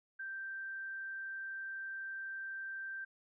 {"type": "tone", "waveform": "sine", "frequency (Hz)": 1568, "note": "G6", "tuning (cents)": 0, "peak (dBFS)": -40, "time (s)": [0.19, 3.05], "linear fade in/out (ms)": 10, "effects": []}